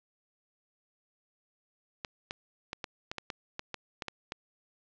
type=clicks; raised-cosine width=0.2 ms; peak=-18 dBFS; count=12; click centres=2.048 / 2.309 / 2.731 / 2.842 / 3.115 / 3.183 / 3.302 / 3.594 / 3.743 / 4.022 / 4.083 / 4.321 s; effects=low-pass 5000 Hz 12 dB/octave + 10-bit